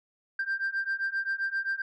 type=beating tone pair; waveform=sine; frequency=1575 / 1582.6 Hz; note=G6 / G6; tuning=+8 / +16 cents; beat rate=7.6 Hz; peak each=-30 / -29 dBFS; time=0.39-1.82 s; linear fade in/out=5 ms; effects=tanh soft clip ceiling -24 dBFS

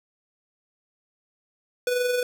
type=tone with amplitude modulation; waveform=square; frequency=493.9 Hz; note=B4; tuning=in tune; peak=-21 dBFS; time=1.87-2.23 s; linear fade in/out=2 ms; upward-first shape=sine; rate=22.6 Hz; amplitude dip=40%; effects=none

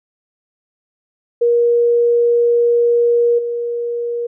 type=tone with level steps; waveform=sine; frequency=474.2 Hz; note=A#4; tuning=30 cents sharp; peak=-10 / -18 dBFS; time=1.41-4.27 s; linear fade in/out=10 ms; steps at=3.38 s; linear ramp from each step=10 ms; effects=none

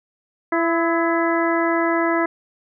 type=harmonic tone with a mistuned harmonic; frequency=334.5 Hz; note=E4; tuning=25 cents sharp; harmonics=1 / 2 / 3 / 4 / 5 / 6; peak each=-20 / -23 / -25 / -26 / -27 / -28 dBFS; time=0.52-2.26 s; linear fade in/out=5 ms; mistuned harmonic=4; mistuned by=-46 cents; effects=none

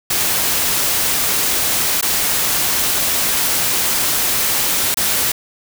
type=noise with dropouts; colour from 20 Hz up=white; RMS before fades=-17 dBFS; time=0.1-5.32 s; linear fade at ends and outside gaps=5 ms; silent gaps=2.012-2.025 / 4.944-4.97 s; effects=none

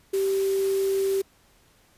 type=tone in noise; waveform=sine; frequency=388.8 Hz; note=G4; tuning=14 cents flat; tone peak=-21 dBFS; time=0.13-1.22 s; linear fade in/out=10 ms; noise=white; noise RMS=-39 dBFS; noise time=0.13-1.22 s; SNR=+15 dB; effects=pink hiss -60 dBFS RMS until 1.97 s + resampled to 32000 Hz

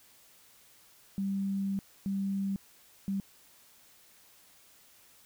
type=tone bursts at uneven times; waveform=sine; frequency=196 Hz; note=G3; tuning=in tune; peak=-29 dBFS; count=3; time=1.18-1.79 / 2.06-2.56 / 3.08-3.2 s; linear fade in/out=0 ms; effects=white hiss -60 dBFS RMS until 5.25 s

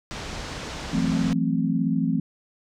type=low-pass noise; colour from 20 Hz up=pink; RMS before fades=-34 dBFS; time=0.11-1.33 s; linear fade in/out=0 ms; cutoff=6700 Hz; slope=24 dB/octave
type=chord; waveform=sine; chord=F# half-diminished seventh; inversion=third; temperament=equal with one note detuned; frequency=166.92 / 185 / 220 / 261.6 Hz; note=E3 / F#3 / A3 / C4; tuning=+22 / 0 / 0 / 0 cents; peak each=-25 / -29 / -26 / -25 dBFS; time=0.93-2.2 s; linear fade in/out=5 ms
effects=none

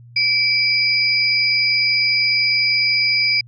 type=tone pair together; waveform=sine; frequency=2321 / 4905 Hz; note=D7 / D#8; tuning=-21 / -26 cents; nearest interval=octave + minor second; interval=1295 cents; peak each=-17 dBFS; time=0.16-3.41 s; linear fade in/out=5 ms; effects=added 119 Hz sine -40 dBFS peak until 3.47 s

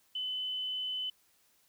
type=tone; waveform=sine; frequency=3021 Hz; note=F#7; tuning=35 cents sharp; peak=-33 dBFS; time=0.15-1.1 s; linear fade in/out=5 ms; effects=white hiss -69 dBFS RMS until 1.68 s

